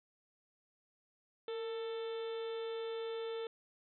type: harmonic tone with a mistuned harmonic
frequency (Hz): 443.1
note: A4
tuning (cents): +12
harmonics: 1 / 2 / 3 / 4 / 5 / 6 / 7 / 8 / 9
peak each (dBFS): -38 / -53 / -53 / -58 / -60 / -60 / -58 / -54 / -64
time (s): 1.48-3.47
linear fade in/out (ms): 2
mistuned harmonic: 1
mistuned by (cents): +49
effects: none